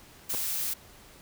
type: noise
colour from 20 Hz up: blue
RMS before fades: -31 dBFS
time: 0.29-0.74 s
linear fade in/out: 10 ms
type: clicks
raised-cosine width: 1 ms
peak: -25 dBFS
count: 2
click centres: 0.339 / 0.348 s
effects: pink hiss -53 dBFS RMS until 1.21 s